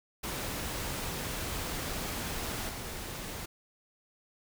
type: noise with level steps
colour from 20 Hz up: pink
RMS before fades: -36 / -40 dBFS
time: 0.23-3.46 s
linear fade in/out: 10 ms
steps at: 2.69 s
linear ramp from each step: 2 ms
effects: none